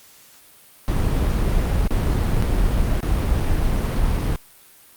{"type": "noise with dropouts", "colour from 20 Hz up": "brown", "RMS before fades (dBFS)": -19, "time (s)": [0.88, 4.36], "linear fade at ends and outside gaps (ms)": 0, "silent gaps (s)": [[1.876, 1.907], [2.417, 2.424], [3.005, 3.029], [3.4, 3.406]], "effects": ["white hiss -49 dBFS RMS until 4.96 s", "Opus 48 kbps"]}